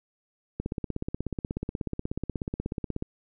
click train, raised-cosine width 3 ms, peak -17 dBFS, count 41, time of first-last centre 0.6-3.024 s, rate 16.5 Hz, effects none

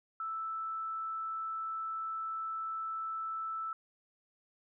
sine tone, 1318.5 Hz, E6, in tune, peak -35 dBFS, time 0.2-3.73 s, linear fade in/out 2 ms, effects none

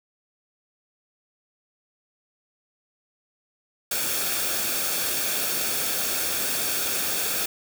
white noise with comb filter, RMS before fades -26 dBFS, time 3.91-7.46 s, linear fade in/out 5 ms, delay 1 ms, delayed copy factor -0.5, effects none

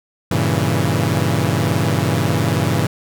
sawtooth chord, G diminished seventh, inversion none, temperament equal, 98 / 116.54 / 138.59 / 164.81 Hz, G2 / Bb2 / Db3 / Fb3, 0 / 0 / 0 / 0 cents, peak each -17 dBFS, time 0.31-2.87 s, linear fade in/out 5 ms, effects none

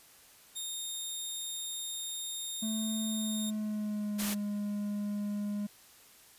15% pulse tone, 3683 Hz, A#7, 22 cents flat, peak -29 dBFS, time 0.55-3.51 s, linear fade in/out 20 ms
triangle tone with pitch glide, 219.4 to 205.9 Hz, A3 to G#3, -5 to -15 cents, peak -30 dBFS, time 2.62-5.67 s, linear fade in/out 10 ms, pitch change -110 cents, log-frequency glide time 3.06-4.3 s
white noise, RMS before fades -35 dBFS, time 4.18-4.35 s, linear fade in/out 20 ms
effects white hiss -58 dBFS RMS until 6.38 s + resampled to 32000 Hz

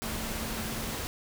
sine tone in noise, 222.3 Hz, A3, 18 cents sharp, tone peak -40 dBFS, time 0.04-0.94 s, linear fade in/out 0 ms, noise pink, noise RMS -35 dBFS, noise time 0.02-1.07 s, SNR -8 dB, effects none

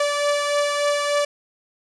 sawtooth beating tone pair, 580 / 583.4 Hz, D5 / D5, -22 / -12 cents, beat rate 3.4 Hz, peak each -16 / -23 dBFS, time 0-1.25 s, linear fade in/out 5 ms, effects resampled to 22050 Hz + 8-bit

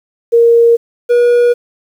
sine / triangle tone pair in turn, 466.8 / 481.6 Hz, A#4 / B4, +2 / -44 cents, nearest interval minor second, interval 54 cents, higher second, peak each -4 dBFS, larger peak neither, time 0.32-0.77 / 1.09-1.54 s, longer neither, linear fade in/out 20 ms, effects 7-bit

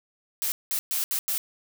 blue noise bursts at uneven times, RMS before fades -27 dBFS, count 5, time 0.42-0.52 / 0.71-0.79 / 0.91-1.04 / 1.11-1.19 / 1.28-1.38 s, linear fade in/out 0 ms, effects none

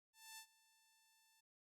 5% pulse tone with ADSR envelope, 885 Hz, A5, 10 cents sharp, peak -40 dBFS, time 0.13-1.41 s, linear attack 250 ms, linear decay 79 ms, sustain -21 dB, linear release 10 ms, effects Opus 48 kbps

